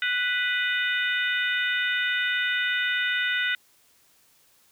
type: harmonic tone with a mistuned harmonic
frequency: 493.9 Hz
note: B4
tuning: in tune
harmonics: 3 / 4 / 5 / 6 / 7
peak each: -26 / -28 / -33 / -32 / -33 dBFS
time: 0.02-3.55 s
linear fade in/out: 2 ms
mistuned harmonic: 7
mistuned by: +91 cents
effects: white hiss -61 dBFS RMS until 4.71 s